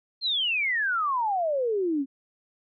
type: exponential sweep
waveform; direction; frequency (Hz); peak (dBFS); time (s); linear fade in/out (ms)
sine; down; 4267 to 261.6; -23; 0.21-2.06; 50
effects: none